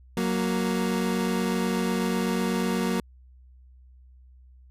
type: tone pair together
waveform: 30% pulse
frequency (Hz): 185 / 233.1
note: F#3 / A#3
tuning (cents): 0 / 0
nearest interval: major third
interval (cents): 400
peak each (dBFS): -24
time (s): 0.17-3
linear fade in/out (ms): 2
effects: added 63 Hz sine -49 dBFS peak until 4.7 s + resampled to 32000 Hz